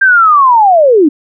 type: linear sweep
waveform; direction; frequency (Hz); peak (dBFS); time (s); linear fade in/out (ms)
sine; down; 1600 to 272.8; -3; 0.01-1.09; 10
effects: none